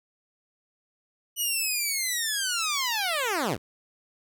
10% pulse linear sweep, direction down, 2960 to 65.41 Hz, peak -17 dBFS, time 1.36-3.58 s, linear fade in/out 50 ms, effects none

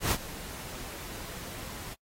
pink noise with ADSR envelope, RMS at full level -26 dBFS, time 0-1.95 s, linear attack 110 ms, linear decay 60 ms, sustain -16 dB, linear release 25 ms, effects noise-tail reverb RT60 0.1 s tail -24 dB re dry + AAC 48 kbps

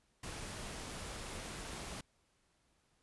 pink noise, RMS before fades -45 dBFS, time 0.23-2.01 s, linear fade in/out 5 ms, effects pink hiss -75 dBFS RMS until 3.02 s + resampled to 24000 Hz

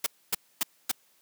white noise bursts, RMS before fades -26 dBFS, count 4, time 0.04-0.916 s, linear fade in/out 5 ms, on 24 ms, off 260 ms, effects white hiss -65 dBFS RMS until 1.21 s + high-pass 150 Hz 12 dB/octave

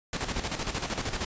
pink noise with tremolo, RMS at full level -30 dBFS, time 0.13-1.25 s, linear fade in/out 2 ms, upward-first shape square, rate 13 Hz, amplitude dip 60%, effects resampled to 16000 Hz

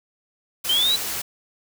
white noise, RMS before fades -28 dBFS, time 0.64-1.22 s, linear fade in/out 10 ms
sine linear sweep, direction up, 3042 to 4012 Hz, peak -17 dBFS, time 0.69-0.96 s, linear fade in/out 5 ms
effects none

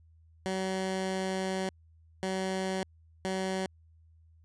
15% pulse tone bursts at uneven times, 189.1 Hz, F#3, 38 cents sharp, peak -24 dBFS, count 3, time 0.46-1.69 / 2.23-2.83 / 3.25-3.66 s, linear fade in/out 0 ms, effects added 81 Hz sine -57 dBFS peak until 4.44 s + resampled to 22050 Hz

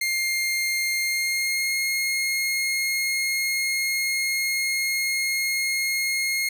sawtooth tone with pitch glide, 2118 to 2146 Hz, C7 to C7, +21 to +43 cents, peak -19 dBFS, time 0.01-6.49 s, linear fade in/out 5 ms, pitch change +22 cents, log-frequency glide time 1.01-1.75 s, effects none

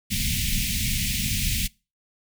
pink band-stop noise, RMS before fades -25 dBFS, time 0.1-1.68 s, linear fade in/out 20 ms, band 230 to 2100 Hz, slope 48 dB/octave, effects noise-tail reverb RT60 0.3 s tail -24 dB re dry

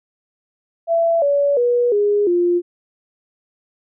sine tone with pitch steps, 669 / 569.1 / 484.1 / 411.8 / 350.3 Hz, E5 / C#5 / B4 / G#4 / F4, +25 / +45 / -35 / -15 / +5 cents, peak -13 dBFS, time 0.87-2.62 s, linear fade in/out 50 ms, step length 350 ms, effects none

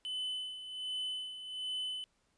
triangle tone with tremolo, 3019 Hz, F#7, 34 cents sharp, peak -33 dBFS, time 0.05-2.04 s, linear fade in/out 0 ms, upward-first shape sine, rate 1.3 Hz, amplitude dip 65%, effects pink hiss -75 dBFS RMS until 2.37 s + resampled to 22050 Hz

